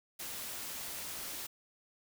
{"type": "noise", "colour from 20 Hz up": "white", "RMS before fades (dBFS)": -42, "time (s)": [0.19, 1.47], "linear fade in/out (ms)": 10, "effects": []}